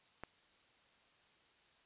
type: click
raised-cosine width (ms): 0.5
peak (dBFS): -29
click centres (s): 0.236
effects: white hiss -69 dBFS RMS until 1.85 s + resampled to 8000 Hz